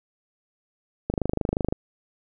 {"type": "click train", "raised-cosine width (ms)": 2, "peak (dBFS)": -10, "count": 17, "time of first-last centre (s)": [1.1, 1.725], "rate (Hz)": 25.6, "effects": []}